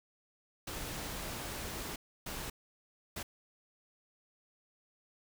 pink noise bursts at uneven times, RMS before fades -41 dBFS, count 3, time 0.67-1.96 / 2.26-2.5 / 3.16-3.23 s, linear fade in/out 5 ms, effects none

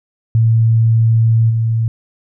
sine tone with level steps, 113.4 Hz, A#2, 47 cents flat, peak -8 / -12 dBFS, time 0.35-1.88 s, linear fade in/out 0 ms, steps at 1.49 s, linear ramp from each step 20 ms, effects none

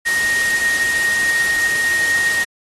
sine tone in noise, 1864.7 Hz, A#6, in tune, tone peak -15 dBFS, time 0.05-2.45 s, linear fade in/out 20 ms, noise white, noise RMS -24 dBFS, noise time 0.05-2.45 s, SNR +6 dB, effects low-pass 11000 Hz 12 dB/octave + AAC 32 kbps

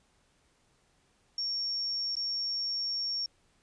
sine tone with dropouts, 5510 Hz, F8, 24 cents flat, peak -30 dBFS, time 1.38-3.26 s, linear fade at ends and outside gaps 2 ms, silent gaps 2.154-2.167 s, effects pink hiss -69 dBFS RMS until 3.62 s + resampled to 22050 Hz

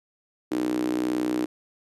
sawtooth tone with high-pass filter, 61.74 Hz, B1, in tune, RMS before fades -26 dBFS, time 0.51-1.46 s, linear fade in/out 10 ms, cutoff 310 Hz, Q 7.1, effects resampled to 32000 Hz

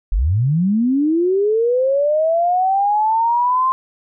sine linear sweep, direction up, 36.57 to 1056 Hz, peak -13 dBFS, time 0.12-3.72 s, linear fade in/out 0 ms, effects none

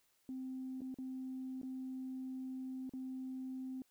sine tone with dropouts, 260 Hz, C4, 11 cents flat, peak -40 dBFS, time 0.29-3.82 s, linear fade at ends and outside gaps 1 ms, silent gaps 0.807-0.817 / 0.943-0.986 / 1.615-1.631 / 2.894-2.936 s, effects tanh soft clip ceiling -36 dBFS + white hiss -75 dBFS RMS until 3.9 s

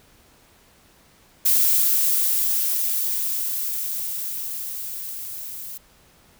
violet noise with level ramp, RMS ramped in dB -17 to -35 dBFS, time 1.45-5.78 s, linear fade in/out 10 ms, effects pink hiss -55 dBFS RMS until 6.39 s

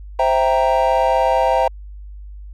triangle chord, C dominant seventh, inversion none, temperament equal, 523.3 / 659.3 / 784 / 932.3 Hz, C5 / E5 / G5 / Bb5, 0 / 0 / 0 / 0 cents, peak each -17 dBFS, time 0.19-1.68 s, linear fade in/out 5 ms, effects added 50 Hz sine -32 dBFS peak until 2.53 s

